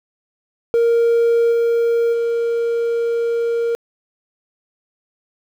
triangle tone with level steps, 466.2 Hz, A#4, in tune, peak -9 / -11 / -14 dBFS, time 0.74-3.75 s, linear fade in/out 0 ms, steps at 1.51 / 2.12 s, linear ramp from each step 20 ms, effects tanh soft clip ceiling -6 dBFS + 8-bit

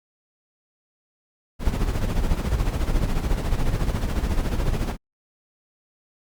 brown noise with tremolo, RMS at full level -20 dBFS, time 1.59-4.97 s, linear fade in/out 50 ms, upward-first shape sine, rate 14 Hz, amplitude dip 60%, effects Opus 48 kbps

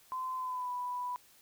sine tone with pitch glide, 1028 to 988.4 Hz, C6 to B5, -31 to +1 cents, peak -34 dBFS, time 0.12-1.16 s, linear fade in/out 0 ms, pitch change -68 cents, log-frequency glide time 0.36-0.71 s, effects white hiss -62 dBFS RMS until 1.41 s

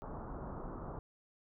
pink low-pass noise, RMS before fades -44 dBFS, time 0.02-0.99 s, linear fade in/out 0 ms, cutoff 1300 Hz, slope 48 dB/octave, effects none

